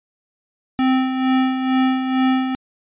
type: tone with tremolo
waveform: square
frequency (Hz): 260.2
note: C4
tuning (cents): -9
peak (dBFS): -14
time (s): 0.79-2.55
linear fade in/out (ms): 0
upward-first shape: sine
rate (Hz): 2.2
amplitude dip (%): 55
effects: resampled to 8000 Hz